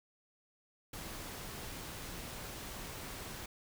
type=noise; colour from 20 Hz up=pink; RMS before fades=-45 dBFS; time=0.93-3.46 s; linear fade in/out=5 ms; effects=none